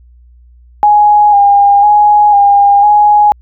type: tone with vibrato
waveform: sine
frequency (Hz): 820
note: G#5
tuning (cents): -22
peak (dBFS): -3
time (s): 0.83-3.32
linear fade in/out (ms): 0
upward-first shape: square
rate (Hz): 1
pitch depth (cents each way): 28
effects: added 60 Hz sine -38 dBFS peak until 3.41 s